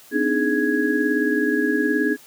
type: tone cluster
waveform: sine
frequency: 254.7 / 292.4 / 311.3 / 417.7 / 1663 Hz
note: C4 / D4 / D#4 / G#4 / G#6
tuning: -46 / -7 / +1 / +10 / +2 cents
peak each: -24 dBFS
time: 0.11-2.17 s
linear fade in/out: 50 ms
effects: white hiss -48 dBFS RMS until 2.26 s + high-pass 100 Hz 12 dB/octave